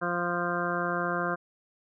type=harmonic tone; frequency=174.6 Hz; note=F3; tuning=in tune; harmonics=1 / 2 / 3 / 4 / 6 / 7 / 8 / 9; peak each=-35 / -35 / -35 / -35 / -35 / -35 / -35 / -35 dBFS; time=0.01-1.36 s; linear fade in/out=20 ms; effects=none